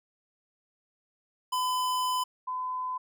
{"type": "tone pair in turn", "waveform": ["square", "sine"], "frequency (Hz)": [1009, 1013.7], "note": ["B5", "B5"], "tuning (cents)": [37, 45], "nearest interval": "unison", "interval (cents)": 8, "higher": "second", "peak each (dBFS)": [-27, -30], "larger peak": "first", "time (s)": [[1.52, 2.24], [2.47, 2.98]], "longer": "first", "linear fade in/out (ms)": 10, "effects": []}